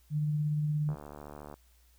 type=tone with tremolo; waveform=sine; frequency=150.2 Hz; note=D3; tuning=39 cents sharp; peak=-26 dBFS; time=0.1-0.96 s; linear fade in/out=50 ms; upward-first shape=triangle; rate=17 Hz; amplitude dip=25%
type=click train; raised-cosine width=1 ms; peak=-31 dBFS; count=49; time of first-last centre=0.89-1.54 s; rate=73.8 Hz
effects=added 60 Hz sine -61 dBFS peak until 1.98 s + white hiss -68 dBFS RMS until 1.98 s